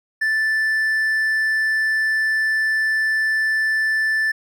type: tone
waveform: triangle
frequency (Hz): 1760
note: A6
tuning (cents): 0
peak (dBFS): -15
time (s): 0.21-4.32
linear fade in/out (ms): 10
effects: none